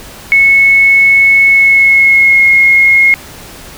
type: tone with pitch glide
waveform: sine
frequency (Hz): 2199 to 2155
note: C#7 to C#7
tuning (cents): -14 to -49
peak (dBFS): -3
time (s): 0.32-3.14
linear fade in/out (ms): 0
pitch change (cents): -35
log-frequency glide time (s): 1.49-2.49
effects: pink hiss -31 dBFS RMS until 3.77 s